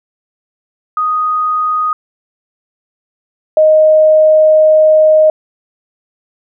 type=tone pair in turn; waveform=sine; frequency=1244.5 / 622.2 Hz; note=D#6 / D#5; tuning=0 / 0 cents; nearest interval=octave; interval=1200 cents; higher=first; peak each=-11 / -4 dBFS; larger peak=second; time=0.97-1.93 / 3.57-5.3 s; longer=second; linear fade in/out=2 ms; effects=none